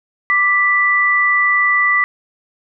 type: tone pair together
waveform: sine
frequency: 1174.6 / 1975.5 Hz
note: D6 / B6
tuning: 0 / 0 cents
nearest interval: major sixth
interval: 900 cents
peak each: -17 / -12 dBFS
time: 0.3-2.04 s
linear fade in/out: 0 ms
effects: none